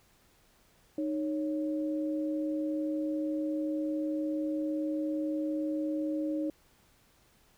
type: tone pair together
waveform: sine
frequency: 308.1 / 554.4 Hz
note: D#4 / C#5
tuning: -17 / 0 cents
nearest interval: minor seventh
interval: 1017 cents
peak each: -30 / -37 dBFS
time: 0.98-6.5 s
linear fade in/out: 2 ms
effects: pink hiss -65 dBFS RMS until 7.57 s